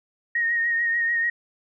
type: tone with vibrato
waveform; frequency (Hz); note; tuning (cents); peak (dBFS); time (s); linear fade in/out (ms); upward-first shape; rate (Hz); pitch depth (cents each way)
sine; 1864.7; A#6; 0; -20; 0.35-1.3; 5; triangle; 6.8; 35
effects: none